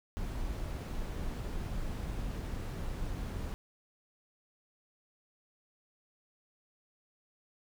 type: noise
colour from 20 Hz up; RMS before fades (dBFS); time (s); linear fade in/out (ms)
brown; -37; 0.17-3.54; 0
effects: none